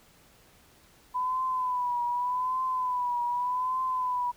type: tone with vibrato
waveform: sine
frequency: 997 Hz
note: B5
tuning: 16 cents sharp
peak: -26 dBFS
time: 1.14-4.32 s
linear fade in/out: 20 ms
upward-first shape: triangle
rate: 0.84 Hz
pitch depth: 68 cents each way
effects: pink hiss -59 dBFS RMS until 4.36 s